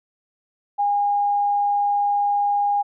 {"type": "tone", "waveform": "sine", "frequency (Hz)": 815, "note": "G#5", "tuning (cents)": -33, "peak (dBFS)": -17, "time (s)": [0.78, 2.83], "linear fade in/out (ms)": 20, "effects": []}